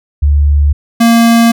sine / square tone pair in turn, 72.5 / 231.6 Hz, D2 / A#3, -22 / -11 cents, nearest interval octave + minor sixth, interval 2011 cents, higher second, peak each -5 dBFS, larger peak neither, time 0.22-0.73 / 1-1.52 s, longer second, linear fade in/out 10 ms, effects none

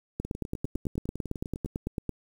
two click trains, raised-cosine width 3 ms, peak -17 / -23 dBFS, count 18 / 15, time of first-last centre 0.2-2.093 / 0.25-1.66 s, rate 8.98 / 9.93 Hz, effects 8-bit

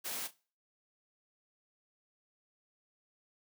white noise with echo, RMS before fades -39 dBFS, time 0.04-0.28 s, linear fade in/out 20 ms, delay 34 ms, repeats 2, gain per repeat -15 dB, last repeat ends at 0.348 s, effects noise-tail reverb RT60 0.4 s tail -22 dB re dry + high-pass 200 Hz 12 dB/octave

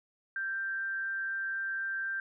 sine tone with amplitude modulation, 1574 Hz, G6, 7 cents sharp, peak -30 dBFS, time 0.36-2.2 s, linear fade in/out 2 ms, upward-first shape sine, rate 196 Hz, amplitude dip 35%, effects none

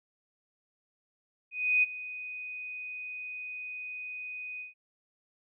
sine tone with ADSR envelope, 2493 Hz, D#7, 3 cents sharp, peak -20 dBFS, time 1.51-4.74 s, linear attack 320 ms, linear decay 21 ms, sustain -17 dB, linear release 140 ms, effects none

